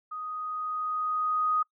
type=tone with level ramp; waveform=sine; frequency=1247 Hz; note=D#6; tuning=3 cents sharp; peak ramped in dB=-34 to -22 dBFS; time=0.11-1.63 s; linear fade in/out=10 ms; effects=noise-tail reverb RT60 0.1 s tail -26 dB re dry